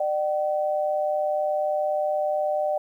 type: tone pair together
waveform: sine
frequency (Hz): 600.7 / 764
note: D5 / G5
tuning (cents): +39 / -45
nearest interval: major third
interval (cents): 416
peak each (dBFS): -23 / -27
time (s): 0-2.78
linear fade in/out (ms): 5
effects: 10-bit